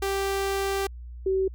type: tone pair in turn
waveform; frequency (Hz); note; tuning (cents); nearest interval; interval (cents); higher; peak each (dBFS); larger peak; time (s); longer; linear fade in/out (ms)
sawtooth / sine; 392 / 381.7; G4 / G4; 0 / -46; unison; 46; first; -21; neither; 0.02-0.87 / 1.26-1.48; first; 5
effects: added 60 Hz sine -37 dBFS peak until 1.54 s